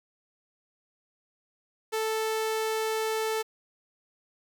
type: tone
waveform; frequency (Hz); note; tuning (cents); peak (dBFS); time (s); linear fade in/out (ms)
sawtooth; 440; A4; 0; -23; 1.92-3.43; 20
effects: 9-bit